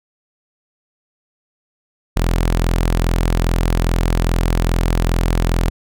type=tone; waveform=sawtooth; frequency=42.44 Hz; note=F1; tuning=49 cents flat; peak=-10 dBFS; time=2.16-5.7 s; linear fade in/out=10 ms; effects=none